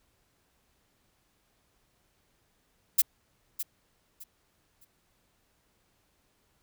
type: noise with echo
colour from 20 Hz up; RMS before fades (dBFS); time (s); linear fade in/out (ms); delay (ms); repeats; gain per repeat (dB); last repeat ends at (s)
violet; -20; 2.98-3.02; 10; 610; 3; -12; 4.85
effects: pink hiss -71 dBFS RMS until 6.62 s